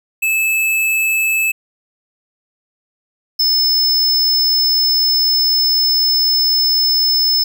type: tone pair in turn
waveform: square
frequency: 2611 / 5236 Hz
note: E7 / E8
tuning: -17 / -13 cents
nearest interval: octave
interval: 1204 cents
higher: second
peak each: -14 / -12 dBFS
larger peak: second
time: 0.22-1.52 / 3.39-7.44 s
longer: second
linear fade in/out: 10 ms
effects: none